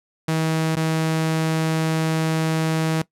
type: tone with dropouts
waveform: sawtooth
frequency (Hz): 160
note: D#3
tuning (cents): +49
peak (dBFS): -15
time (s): 0.28-3.02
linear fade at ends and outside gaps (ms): 5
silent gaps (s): 0.755-0.767
effects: noise-tail reverb RT60 0.1 s tail -19 dB re dry + low-pass 12000 Hz 12 dB/octave